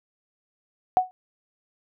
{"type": "tone with exponential decay", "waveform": "sine", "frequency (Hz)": 740, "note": "F#5", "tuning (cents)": 0, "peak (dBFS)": -11, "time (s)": [0.97, 1.11], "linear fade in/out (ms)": 0, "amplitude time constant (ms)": 29, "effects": []}